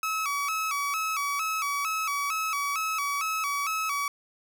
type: tone with vibrato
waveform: 30% pulse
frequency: 1212 Hz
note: D#6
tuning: 46 cents flat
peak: -24 dBFS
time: 0.03-4.08 s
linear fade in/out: 2 ms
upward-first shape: square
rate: 2.2 Hz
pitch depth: 110 cents each way
effects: none